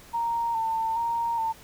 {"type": "tone with vibrato", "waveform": "sine", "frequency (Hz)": 914, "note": "A#5", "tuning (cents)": -34, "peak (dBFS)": -24, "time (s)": [0.13, 1.53], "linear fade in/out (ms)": 20, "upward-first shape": "square", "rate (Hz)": 1.2, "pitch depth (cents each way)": 31, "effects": ["pink hiss -50 dBFS RMS until 1.63 s"]}